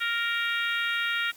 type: harmonic tone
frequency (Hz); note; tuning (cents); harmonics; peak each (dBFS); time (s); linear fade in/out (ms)
466.2; A#4; 0; 3 / 4 / 5 / 6 / 7 / 8; -29 / -31 / -33 / -35 / -36 / -37; 0-1.32; 20
effects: white hiss -52 dBFS RMS until 1.36 s